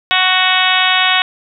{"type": "harmonic tone", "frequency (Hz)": 370.8, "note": "F#4", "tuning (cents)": 4, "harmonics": [2, 3, 4, 5, 6, 7, 8, 9, 10], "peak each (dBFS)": [-19, -19, -19, -19, -19, -19, -19, -19, -19], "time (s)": [0.11, 1.22], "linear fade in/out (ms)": 0, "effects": []}